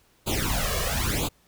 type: noise with flanger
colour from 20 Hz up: pink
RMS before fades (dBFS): -26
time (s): 0.26-1.29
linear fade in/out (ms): 20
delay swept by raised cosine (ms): 0.27 to 1.77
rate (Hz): 1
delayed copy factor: +0.95
effects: pink hiss -62 dBFS RMS until 1.47 s